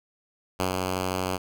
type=tone with ADSR envelope; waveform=5% pulse; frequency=92.7 Hz; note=F#2; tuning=4 cents sharp; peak=-12 dBFS; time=0.59-1.38 s; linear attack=14 ms; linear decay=110 ms; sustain=-3 dB; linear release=18 ms; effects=none